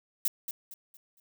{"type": "noise with echo", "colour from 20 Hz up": "violet", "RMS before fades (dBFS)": -27, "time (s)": [0.25, 0.28], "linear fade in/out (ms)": 2, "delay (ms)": 230, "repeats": 4, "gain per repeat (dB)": -9, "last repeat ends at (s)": 1.2, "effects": []}